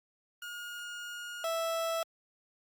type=tone pair in turn; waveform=30% pulse; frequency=1430 / 658.7 Hz; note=F6 / E5; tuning=+41 / -1 cents; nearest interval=octave + minor second; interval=1342 cents; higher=first; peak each=-37 / -28 dBFS; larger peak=second; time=0.42-1.44 / 1.44-2.03 s; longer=first; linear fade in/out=2 ms; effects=Opus 32 kbps